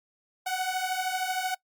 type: beating tone pair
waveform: sawtooth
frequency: 738 / 751 Hz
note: F#5 / F#5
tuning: -5 / +26 cents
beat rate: 13 Hz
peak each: -27 dBFS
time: 0.46-1.55 s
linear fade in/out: 10 ms
effects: noise-tail reverb RT60 0.1 s tail -22 dB re dry + Opus 48 kbps